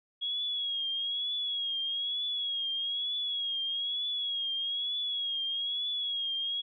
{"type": "tone with vibrato", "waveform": "sine", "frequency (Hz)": 3315, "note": "G#7", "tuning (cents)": -4, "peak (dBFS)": -30, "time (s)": [0.21, 6.62], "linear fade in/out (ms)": 20, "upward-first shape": "triangle", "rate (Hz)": 1.1, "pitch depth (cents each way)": 70, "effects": []}